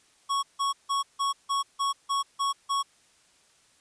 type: tone bursts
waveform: square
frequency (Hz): 1108.7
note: C#6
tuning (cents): 0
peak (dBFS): -25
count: 9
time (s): 0.29-2.83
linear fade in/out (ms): 20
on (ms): 140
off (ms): 160
effects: white hiss -62 dBFS RMS until 3.8 s + resampled to 22050 Hz